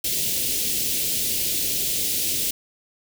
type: band-stop noise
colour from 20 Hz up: white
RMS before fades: -24 dBFS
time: 0.04-2.51 s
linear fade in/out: 5 ms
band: 490 to 2600 Hz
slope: 24 dB/octave
effects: none